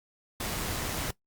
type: noise with amplitude modulation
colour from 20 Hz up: pink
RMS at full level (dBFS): -32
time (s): 0.4-1.11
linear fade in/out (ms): 5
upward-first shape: sine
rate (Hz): 124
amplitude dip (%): 25
effects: noise-tail reverb RT60 0.1 s tail -19 dB re dry + Opus 48 kbps